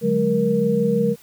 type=tone cluster; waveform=sine; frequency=145.5 / 183.4 / 209.4 / 470.1 Hz; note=D3 / F#3 / G#3 / A#4; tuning=-16 / -15 / +15 / +15 cents; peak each=-27 / -23 / -21 / -19 dBFS; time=0.01-1.16 s; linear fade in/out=50 ms; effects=white hiss -50 dBFS RMS until 1.22 s